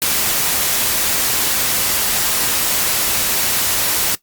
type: noise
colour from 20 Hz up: white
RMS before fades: -17 dBFS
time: 0.02-4.15 s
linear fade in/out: 0 ms
effects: noise-tail reverb RT60 0.1 s tail -17 dB re dry + Opus 48 kbps